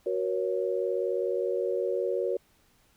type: chord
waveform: sine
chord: F# major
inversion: none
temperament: equal with one note detuned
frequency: 370 / 475.1 / 554.4 Hz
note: F#4 / A#4 / C#5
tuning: 0 / +33 / 0 cents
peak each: -30 / -30 / -31 dBFS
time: 0.06-2.37 s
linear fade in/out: 5 ms
effects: pink hiss -65 dBFS RMS until 2.96 s